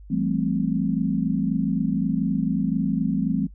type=chord; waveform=sine; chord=A minor seventh; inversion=second; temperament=equal with one note detuned; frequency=168.57 / 196 / 220 / 261.6 Hz; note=E3 / G3 / A3 / C4; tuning=+39 / 0 / 0 / 0 cents; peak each=-26 dBFS; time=0.1-3.47 s; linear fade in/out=10 ms; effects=noise-tail reverb RT60 0.1 s tail -22 dB re dry + added 50 Hz sine -41 dBFS peak until 3.54 s